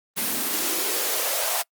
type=noise with high-pass filter sweep; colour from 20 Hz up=white; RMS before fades=-25 dBFS; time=0.16-1.63 s; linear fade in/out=20 ms; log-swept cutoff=200 to 740 Hz; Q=3.5; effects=noise-tail reverb RT60 0.1 s tail -26 dB re dry + Opus 24 kbps